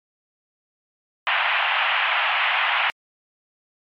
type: band-pass noise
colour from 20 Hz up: white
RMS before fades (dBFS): -21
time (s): 1.27-2.9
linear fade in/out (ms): 0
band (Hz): 690 to 3000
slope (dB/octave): 48
effects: MP3 96 kbps